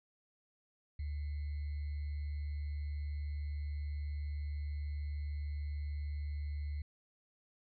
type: tone with sample-and-hold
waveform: sine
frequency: 73.42 Hz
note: D2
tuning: in tune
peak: -36 dBFS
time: 0.99-6.82 s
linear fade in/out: 5 ms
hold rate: 2100 Hz
effects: resampled to 11025 Hz